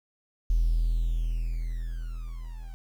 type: tone with level ramp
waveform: triangle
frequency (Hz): 41.2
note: E1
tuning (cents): 0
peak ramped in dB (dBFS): -16 to -35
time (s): 0.5-2.74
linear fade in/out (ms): 0
effects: tanh soft clip ceiling -17 dBFS + 9-bit